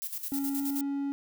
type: noise with tremolo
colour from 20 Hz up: violet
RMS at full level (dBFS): -35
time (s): 0.02-0.81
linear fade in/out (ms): 0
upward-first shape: square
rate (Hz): 9.5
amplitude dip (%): 65
type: tone with pitch glide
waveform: triangle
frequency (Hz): 276.6 to 279.7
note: C#4 to C#4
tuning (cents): -4 to +16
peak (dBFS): -27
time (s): 0.32-1.12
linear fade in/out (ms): 0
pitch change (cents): +20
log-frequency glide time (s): 0.45-0.8
effects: none